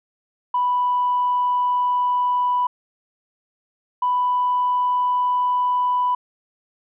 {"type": "tone pair in turn", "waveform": "sine", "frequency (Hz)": [987.8, 991.2], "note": ["B5", "B5"], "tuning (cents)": [0, 6], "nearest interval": "unison", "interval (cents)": 6, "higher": "second", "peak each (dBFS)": -16, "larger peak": "neither", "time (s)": [[0.54, 2.67], [4.02, 6.15]], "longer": "neither", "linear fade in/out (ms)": 5, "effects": ["tanh soft clip ceiling -12 dBFS"]}